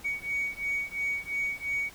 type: beating tone pair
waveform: sine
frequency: 2244 / 2246.9 Hz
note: C#7 / C#7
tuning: +21 / +23 cents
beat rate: 2.9 Hz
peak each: -31 dBFS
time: 0.04-1.9 s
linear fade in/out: 20 ms
effects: tanh soft clip ceiling -23 dBFS + pink hiss -50 dBFS RMS until 1.94 s

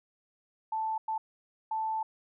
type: tone bursts at uneven times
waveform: sine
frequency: 880 Hz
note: A5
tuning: in tune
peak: -29 dBFS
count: 3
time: 0.72-0.98 / 1.08-1.18 / 1.71-2.03 s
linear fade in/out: 5 ms
effects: none

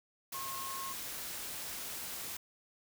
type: tone in noise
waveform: sine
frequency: 1078 Hz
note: C#6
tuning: 49 cents flat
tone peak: -41 dBFS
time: 0.34-0.93 s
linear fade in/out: 5 ms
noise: white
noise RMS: -42 dBFS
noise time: 0.32-2.37 s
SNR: -2 dB
effects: none

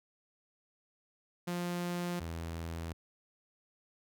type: tone pair in turn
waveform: sawtooth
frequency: 175.6 / 82.87 Hz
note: F3 / E2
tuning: +10 / +10 cents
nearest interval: octave + minor second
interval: 1300 cents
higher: first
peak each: -30 / -34 dBFS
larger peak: first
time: 1.47-2.2 / 2.2-2.93 s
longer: neither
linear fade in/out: 10 ms
effects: none

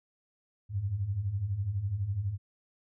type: beating tone pair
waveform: sine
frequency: 90.7 / 102.7 Hz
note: F#2 / G#2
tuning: -34 / -19 cents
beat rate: 12 Hz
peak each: -36 / -30 dBFS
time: 0.69-2.38 s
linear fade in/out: 50 ms
effects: none

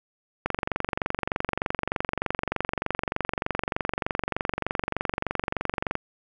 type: click train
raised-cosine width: 0.5 ms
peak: -10 dBFS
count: 129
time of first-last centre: 0.46-5.954 s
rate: 23.3 Hz
effects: none

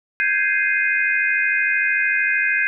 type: chord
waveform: sine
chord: Ab major seventh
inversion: third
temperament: equal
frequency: 1568 / 1661.2 / 2093 / 2489 Hz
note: G6 / Ab6 / C7 / Eb7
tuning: 0 / 0 / 0 / 0 cents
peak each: -22 dBFS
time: 0.2-2.67 s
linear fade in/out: 0 ms
effects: none

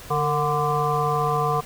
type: harmonic tone with a mistuned harmonic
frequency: 146.83 Hz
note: D3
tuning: in tune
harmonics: 1 / 3 / 5 / 7 / 8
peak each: -26 / -26 / -26 / -26 / -26 dBFS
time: 0.1-1.61 s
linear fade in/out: 10 ms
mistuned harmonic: 3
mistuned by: +60 cents
effects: pink hiss -41 dBFS RMS until 1.65 s

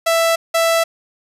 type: tone pair in turn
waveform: sawtooth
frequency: 662 / 662 Hz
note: E5 / E5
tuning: +7 / +7 cents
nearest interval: unison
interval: 0 cents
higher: neither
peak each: -9 / -9 dBFS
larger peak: neither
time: 0.06-0.36 / 0.54-0.84 s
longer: neither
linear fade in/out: 10 ms
effects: resampled to 32000 Hz + 7-bit

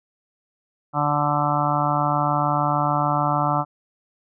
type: harmonic tone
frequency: 146.83 Hz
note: D3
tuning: in tune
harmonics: 1 / 2 / 4 / 5 / 6 / 7 / 8 / 9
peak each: -25 / -29 / -29 / -25 / -26 / -28 / -26 / -27 dBFS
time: 0.93-3.65 s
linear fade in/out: 50 ms
effects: none

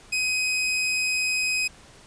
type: tone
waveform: sawtooth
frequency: 2518 Hz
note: D#7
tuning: 20 cents sharp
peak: -19 dBFS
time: 0.12-1.68 s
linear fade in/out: 10 ms
effects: pink hiss -50 dBFS RMS until 2.06 s + resampled to 22050 Hz

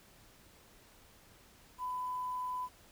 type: tone with quantisation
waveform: sine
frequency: 1002 Hz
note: B5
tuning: 25 cents sharp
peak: -35 dBFS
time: 1.78-2.69 s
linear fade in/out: 50 ms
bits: 10
effects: pink hiss -61 dBFS RMS until 2.91 s

